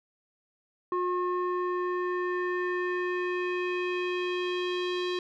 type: tone with low-pass filter sweep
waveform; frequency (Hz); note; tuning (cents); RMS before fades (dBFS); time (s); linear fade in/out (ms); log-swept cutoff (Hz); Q
square; 359.6; F#4; -49; -30; 0.92-5.19; 2; 1100 to 3800; 2.9
effects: none